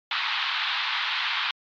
white band-pass noise, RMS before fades -27 dBFS, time 0.11-1.51 s, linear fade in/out 2 ms, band 860 to 4000 Hz, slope 48 dB/octave, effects MP3 64 kbps

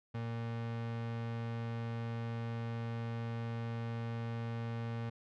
35% pulse tone, 115.7 Hz, A#2, 13 cents flat, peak -35 dBFS, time 0.14-5.1 s, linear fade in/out 10 ms, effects low-pass 3000 Hz 12 dB/octave

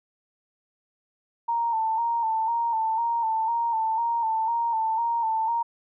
sine tone with vibrato, 910 Hz, A#5, 42 cents flat, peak -22 dBFS, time 1.48-5.63 s, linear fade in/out 10 ms, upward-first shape square, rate 2 Hz, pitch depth 43 cents each way, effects none

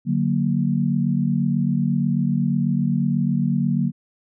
sine chord, D augmented, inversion none, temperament equal, 146.83 / 185 / 233.1 Hz, D3 / F#3 / A#3, 0 / 0 / 0 cents, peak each -22 dBFS, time 0.05-3.92 s, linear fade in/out 50 ms, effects none

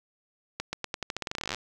accelerating click train, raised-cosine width 0.2 ms, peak -14 dBFS, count 22, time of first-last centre 0.6-1.546 s, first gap 130 ms, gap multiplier 0.87, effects none

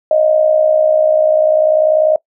sine tone with amplitude modulation, 622.3 Hz, D#5, in tune, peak -5 dBFS, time 0.11-2.16 s, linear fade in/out 2 ms, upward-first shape sine, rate 60.3 Hz, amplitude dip 65%, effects noise-tail reverb RT60 0.1 s tail -22 dB re dry

